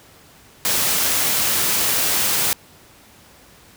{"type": "noise", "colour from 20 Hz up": "white", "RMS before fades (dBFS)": -19, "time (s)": [0.65, 2.53], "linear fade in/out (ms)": 0, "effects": ["pink hiss -48 dBFS RMS until 3.76 s", "high-pass 60 Hz 12 dB/octave"]}